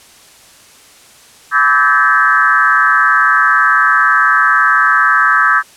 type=tone with frequency modulation; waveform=sine; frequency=1428 Hz; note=F6; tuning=38 cents sharp; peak=-7 dBFS; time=1.51-5.63 s; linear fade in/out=50 ms; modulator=138 Hz; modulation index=2.3; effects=white hiss -42 dBFS RMS until 5.76 s + low-pass 10000 Hz 12 dB/octave